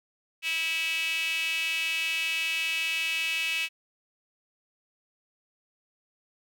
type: tone with high-pass filter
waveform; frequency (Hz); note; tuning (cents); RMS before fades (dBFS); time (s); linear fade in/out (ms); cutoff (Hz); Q
sawtooth; 325.3; E4; -23; -29; 0.42-3.69; 50; 2600; 7.8
effects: none

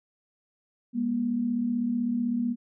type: tone pair together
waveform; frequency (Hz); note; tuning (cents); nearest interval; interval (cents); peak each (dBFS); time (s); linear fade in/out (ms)
sine; 204.5 / 240.4; G#3 / B3; -26 / -46; minor third; 280; -32 / -25; 0.93-2.56; 50
effects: none

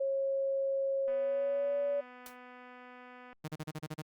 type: tone with pitch glide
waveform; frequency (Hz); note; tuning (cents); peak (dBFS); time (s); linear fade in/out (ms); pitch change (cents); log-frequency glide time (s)
sine; 544 to 570.4; C#5 to C#5; -33 to +49; -29; 0-2.01; 10; +82; 1.11-1.76
type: click train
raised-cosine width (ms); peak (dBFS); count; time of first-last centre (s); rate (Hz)
0.5; -38; 561; 1.08-3.329; 249
type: noise with exponential decay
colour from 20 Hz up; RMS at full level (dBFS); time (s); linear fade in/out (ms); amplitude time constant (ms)
white; -44; 2.26-2.37; 2; 23
type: tone bursts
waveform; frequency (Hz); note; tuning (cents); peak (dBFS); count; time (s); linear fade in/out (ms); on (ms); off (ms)
sawtooth; 155; D#3; -6; -33; 8; 3.44-4.021; 10; 42; 35
effects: Opus 32 kbps

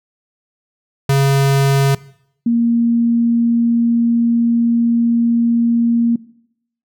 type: tone pair in turn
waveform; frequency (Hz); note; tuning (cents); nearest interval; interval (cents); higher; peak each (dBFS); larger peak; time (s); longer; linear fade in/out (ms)
square / sine; 137.7 / 233.9; C#3 / A#3; -11 / +6; major sixth; 917; second; -11; neither; 1.09-1.95 / 2.46-6.16; second; 5
effects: noise-tail reverb RT60 0.7 s tail -20 dB re dry

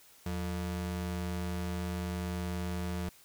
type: ring-modulated tone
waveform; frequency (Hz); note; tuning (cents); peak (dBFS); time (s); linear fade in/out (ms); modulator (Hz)
square; 131.6; C3; +10; -31; 0.26-3.09; 0; 50.4
effects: white hiss -59 dBFS RMS until 3.24 s

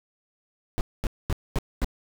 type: noise bursts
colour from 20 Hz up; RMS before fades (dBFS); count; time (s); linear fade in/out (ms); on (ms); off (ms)
brown; -23; 5; 0.78-1.845; 0; 29; 230
effects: none

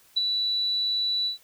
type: tone with ADSR envelope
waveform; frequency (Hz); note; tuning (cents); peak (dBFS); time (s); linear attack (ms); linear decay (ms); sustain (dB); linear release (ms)
sine; 3951; B7; 0; -18; 0.16-1.38; 15; 17; -5; 120
effects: white hiss -58 dBFS RMS until 1.43 s

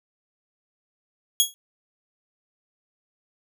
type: tone with exponential decay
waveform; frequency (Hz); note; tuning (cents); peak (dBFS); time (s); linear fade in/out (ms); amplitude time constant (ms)
15% pulse; 3322; G#7; 0; -5; 1.4-1.54; 0; 29
effects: none

